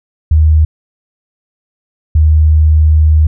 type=tone pair in turn; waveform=sine; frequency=77.78 / 77.47 Hz; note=D#2 / D#2; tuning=0 / -7 cents; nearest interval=unison; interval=7 cents; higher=first; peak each=-4 dBFS; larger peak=neither; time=0.31-0.65 / 2.15-3.27 s; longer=second; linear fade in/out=5 ms; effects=none